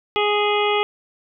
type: harmonic tone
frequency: 415.3 Hz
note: G#4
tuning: in tune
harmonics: 1 / 2 / 3 / 5 / 6 / 7 / 8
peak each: -20 / -23 / -25 / -27 / -28 / -28 / -29 dBFS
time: 0.16-0.83 s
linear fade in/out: 0 ms
effects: none